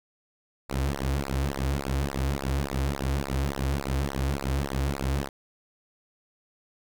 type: tone with flanger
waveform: sawtooth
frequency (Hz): 68.4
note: C#2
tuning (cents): -23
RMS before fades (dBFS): -28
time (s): 0.69-5.29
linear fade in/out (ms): 10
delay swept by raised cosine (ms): 0.3 to 5.3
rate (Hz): 3.5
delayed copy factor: -1
effects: none